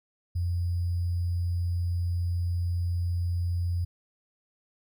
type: tone with sample-and-hold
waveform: sine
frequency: 87.31 Hz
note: F2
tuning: in tune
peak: -25 dBFS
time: 0.35-3.85 s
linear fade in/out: 10 ms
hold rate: 4900 Hz
effects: none